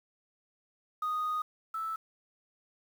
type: tone pair in turn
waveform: sine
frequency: 1241 / 1314.8 Hz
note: D#6 / E6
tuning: -5 / -5 cents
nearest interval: minor second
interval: 100 cents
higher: second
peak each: -28 / -32 dBFS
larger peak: first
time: 1.02-1.42 / 1.74-1.96 s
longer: first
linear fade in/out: 5 ms
effects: tanh soft clip ceiling -26 dBFS + 9-bit